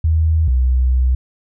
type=tone pair in turn; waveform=sine; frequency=79.9 / 63.42 Hz; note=D#2 / B1; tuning=+47 / +47 cents; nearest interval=major third; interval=400 cents; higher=first; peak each=-11 dBFS; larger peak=neither; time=0.04-0.48 / 0.48-1.15 s; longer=second; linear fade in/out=5 ms; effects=none